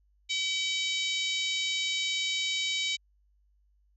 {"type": "harmonic tone", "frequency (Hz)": 763, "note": "G5", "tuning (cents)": -47, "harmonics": [3, 4, 5, 6, 7, 8, 9, 10], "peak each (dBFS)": [-33, -34, -32, -40, -42, -45, -40, -49], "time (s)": [0.29, 2.97], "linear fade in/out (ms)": 20, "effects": ["added 50 Hz sine -64 dBFS peak until 3.96 s"]}